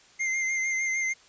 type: tone with vibrato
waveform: square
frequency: 2093 Hz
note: C7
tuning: in tune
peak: -26 dBFS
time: 0.19-1.14 s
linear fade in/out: 20 ms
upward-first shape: sine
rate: 6.6 Hz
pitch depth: 27 cents each way
effects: white hiss -56 dBFS RMS until 1.28 s + resampled to 16000 Hz